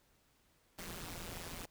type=noise with amplitude modulation; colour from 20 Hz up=pink; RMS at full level=-42 dBFS; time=0.78-1.66 s; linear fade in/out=10 ms; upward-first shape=sine; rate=171 Hz; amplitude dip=90%; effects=pink hiss -72 dBFS RMS until 1.7 s